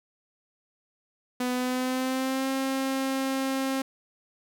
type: tone with pitch glide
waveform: sawtooth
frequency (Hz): 249.4 to 267.3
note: B3 to C4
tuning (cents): +17 to +37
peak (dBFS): -22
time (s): 1.4-3.82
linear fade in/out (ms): 5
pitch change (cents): +120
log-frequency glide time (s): 1.51-2.49
effects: none